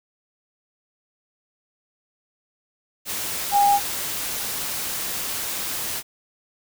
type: tone in noise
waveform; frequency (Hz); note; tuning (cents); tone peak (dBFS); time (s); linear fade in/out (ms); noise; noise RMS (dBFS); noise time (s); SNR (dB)
sine; 810; G#5; -43; -14; 3.51-3.8; 50; white; -28; 3.05-6.03; +11
effects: none